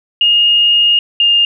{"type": "tone pair in turn", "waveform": "sine", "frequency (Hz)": [2848, 2820], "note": ["F7", "F7"], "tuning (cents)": [33, 16], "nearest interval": "unison", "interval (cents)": 17, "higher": "first", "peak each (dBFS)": -7, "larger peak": "neither", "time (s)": [[0.21, 0.99], [1.2, 1.45]], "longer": "first", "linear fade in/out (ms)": 2, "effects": []}